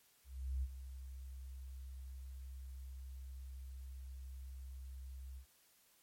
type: tone with ADSR envelope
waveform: sine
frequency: 65.41 Hz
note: C2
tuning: in tune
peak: -34 dBFS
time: 0.24-5.46 s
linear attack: 390 ms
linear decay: 42 ms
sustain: -12 dB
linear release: 89 ms
effects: white hiss -70 dBFS RMS until 6.02 s + MP3 64 kbps